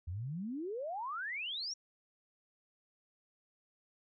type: exponential sweep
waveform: sine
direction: up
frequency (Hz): 80 to 5840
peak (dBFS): -37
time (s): 0.07-1.74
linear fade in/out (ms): 10
effects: none